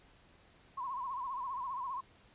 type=tone with vibrato; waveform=sine; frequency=1032 Hz; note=C6; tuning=24 cents flat; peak=-36 dBFS; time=0.77-2.01 s; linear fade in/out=10 ms; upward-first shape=sine; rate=15 Hz; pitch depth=110 cents each way; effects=pink hiss -63 dBFS RMS until 2.34 s + resampled to 8000 Hz